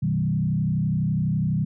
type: tone with frequency modulation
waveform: sine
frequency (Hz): 157.9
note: D#3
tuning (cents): +26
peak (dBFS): -20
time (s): 0.02-1.65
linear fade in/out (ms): 10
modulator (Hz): 32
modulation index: 1.3
effects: none